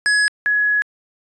square / sine tone pair in turn, 1683 / 1683 Hz, G#6 / G#6, +23 / +23 cents, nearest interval unison, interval 0 cents, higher neither, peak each -14 dBFS, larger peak neither, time 0.06-0.28 / 0.46-0.82 s, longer second, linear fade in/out 0 ms, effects resampled to 22050 Hz

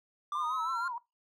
triangle linear sweep, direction up, 1174.7 to 1407 Hz, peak -30 dBFS, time 0.32-0.88 s, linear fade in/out 2 ms
sine tone with vibrato, 996 Hz, B5, 14 cents sharp, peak -35 dBFS, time 0.35-0.98 s, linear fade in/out 2 ms, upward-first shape triangle, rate 6.3 Hz, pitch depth 150 cents each way
effects noise-tail reverb RT60 0.2 s tail -20 dB re dry

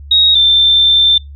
sine tone pair in turn, 3775 / 3565 Hz, A#7 / A7, +21 / +22 cents, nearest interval minor second, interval 99 cents, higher first, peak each -6 dBFS, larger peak neither, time 0.11-0.35 / 0.35-1.18 s, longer second, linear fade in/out 5 ms, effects noise-tail reverb RT60 0.2 s tail -25 dB re dry + added 71 Hz sine -29 dBFS peak until 1.35 s

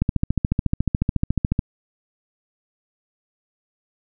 click train, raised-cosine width 5 ms, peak -6 dBFS, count 23, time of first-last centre 0.02-1.591 s, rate 14 Hz, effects none

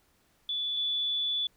sine tone pair in turn, 3457 / 3457 Hz, A7 / A7, -31 / -31 cents, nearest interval unison, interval 0 cents, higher neither, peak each -29 / -27 dBFS, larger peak second, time 0.49-0.77 / 0.77-1.47 s, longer second, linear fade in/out 2 ms, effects pink hiss -68 dBFS RMS until 1.56 s

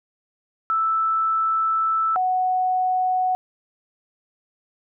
sine tone pair in turn, 1318.5 / 740 Hz, E6 / F#5, 0 / 0 cents, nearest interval minor seventh, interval 1000 cents, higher first, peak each -18 dBFS, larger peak neither, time 0.7-2.16 / 2.16-3.35 s, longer first, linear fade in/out 0 ms, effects none

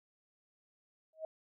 sine tone with exponential growth, 635 Hz, D#5, 35 cents sharp, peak -34 dBFS, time 1.13-1.25 s, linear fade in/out 2 ms, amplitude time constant 26 ms, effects none

